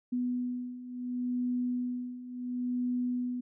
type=beating tone pair; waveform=sine; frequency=246.9 / 247.61 Hz; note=B3 / B3; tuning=0 / +5 cents; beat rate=0.71 Hz; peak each=-36 / -32 dBFS; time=0.12-3.41 s; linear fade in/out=10 ms; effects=none